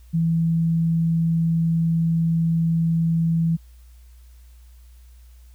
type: tone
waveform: sine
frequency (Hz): 164.81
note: E3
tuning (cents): 0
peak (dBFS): -17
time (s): 0.13-3.57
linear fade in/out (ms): 20
effects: added 60 Hz sine -44 dBFS peak until 5.54 s + white hiss -61 dBFS RMS until 5.54 s